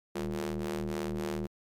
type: ring-modulated tone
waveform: sawtooth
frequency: 77.78 Hz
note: D#2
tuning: in tune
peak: -25 dBFS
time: 0.15-1.47 s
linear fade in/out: 10 ms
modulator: 274 Hz
effects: MP3 96 kbps